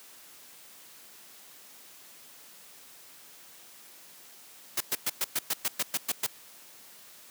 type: noise bursts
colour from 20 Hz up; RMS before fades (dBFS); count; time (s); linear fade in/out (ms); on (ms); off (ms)
white; -28; 11; 4.77-6.266; 5; 36; 110
effects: white hiss -52 dBFS RMS until 7.3 s + high-pass 150 Hz 12 dB/octave